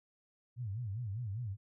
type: tone with vibrato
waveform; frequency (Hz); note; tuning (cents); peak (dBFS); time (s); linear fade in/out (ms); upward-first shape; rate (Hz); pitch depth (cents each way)
sine; 109.7; A2; -5; -36; 0.56-1.57; 50; sine; 5; 230
effects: none